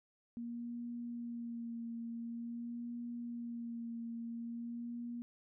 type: tone with vibrato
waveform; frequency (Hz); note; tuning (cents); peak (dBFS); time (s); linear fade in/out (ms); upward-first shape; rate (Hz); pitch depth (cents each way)
sine; 235; A#3; +14; -40; 0.37-5.22; 0; sine; 0.47; 24
effects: none